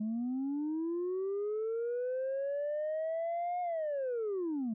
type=linear two-way sweep; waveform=sine; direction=up then down; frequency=210 to 720 to 210 Hz; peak=-30 dBFS; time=0-4.74 s; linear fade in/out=10 ms; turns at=3.61 s; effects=tanh soft clip ceiling -30 dBFS